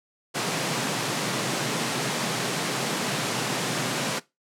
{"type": "high-pass noise", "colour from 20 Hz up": "pink", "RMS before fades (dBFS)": -27, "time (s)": [0.34, 4.2], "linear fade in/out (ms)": 20, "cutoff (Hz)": 120, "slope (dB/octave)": 96, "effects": ["noise-tail reverb RT60 0.2 s tail -19 dB re dry", "low-pass 9000 Hz 12 dB/octave"]}